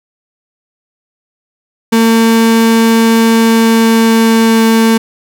35% pulse tone with pitch glide, 226.8 to 225.2 Hz, A#3 to A3, -47 to +40 cents, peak -4 dBFS, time 1.92-4.98 s, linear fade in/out 10 ms, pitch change -13 cents, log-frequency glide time 3.36-4.6 s, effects none

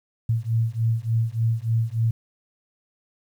sine beating tone pair, 112.2 / 115.6 Hz, A2 / A#2, +34 / -14 cents, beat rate 3.4 Hz, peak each -23 dBFS, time 0.29-2.11 s, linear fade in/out 5 ms, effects 9-bit

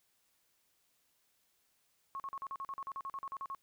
sine tone bursts, 1092 Hz, C#6, 26 cents flat, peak -38 dBFS, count 16, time 2.15-3.548 s, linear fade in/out 0 ms, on 48 ms, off 42 ms, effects white hiss -75 dBFS RMS until 3.62 s

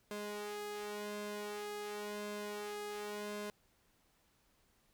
sawtooth tone with flanger, 207.7 Hz, G#3, in tune, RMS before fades -43 dBFS, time 0.11-3.5 s, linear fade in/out 0 ms, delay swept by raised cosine 1.9 to 2.41 ms, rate 0.92 Hz, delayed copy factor +0.85, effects pink hiss -73 dBFS RMS until 4.93 s

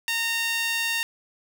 sawtooth tone with high-pass filter, 920 Hz, A#5, 23 cents flat, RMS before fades -26 dBFS, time 0.08-1.03 s, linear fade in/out 0 ms, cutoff 2300 Hz, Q 2, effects none

